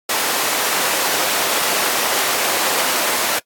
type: high-pass noise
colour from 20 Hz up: pink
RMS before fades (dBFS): -19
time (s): 0.09-3.39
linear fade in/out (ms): 5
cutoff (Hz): 490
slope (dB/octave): 12
effects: noise-tail reverb RT60 0.1 s tail -21 dB re dry + AAC 64 kbps